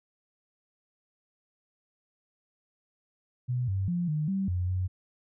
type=tone with pitch steps; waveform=sine; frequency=124.5 / 96.4 / 174.9 / 152.2 / 193.5 / 90 / 92.1 Hz; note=B2 / G2 / F3 / D#3 / G3 / F#2 / F#2; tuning=+14 / -28 / +3 / -38 / -22 / -47 / -7 cents; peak=-26 dBFS; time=3.48-4.88 s; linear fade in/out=20 ms; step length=200 ms; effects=none